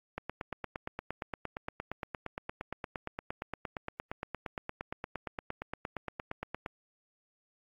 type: click train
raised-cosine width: 0.5 ms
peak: -21 dBFS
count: 57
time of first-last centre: 0.18-6.661 s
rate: 8.64 Hz
effects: AAC 48 kbps